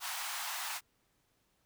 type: high-pass noise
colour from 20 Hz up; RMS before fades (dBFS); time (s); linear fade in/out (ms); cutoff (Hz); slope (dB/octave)
pink; -39; 0-0.81; 50; 750; 48
effects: pink hiss -75 dBFS RMS until 1.65 s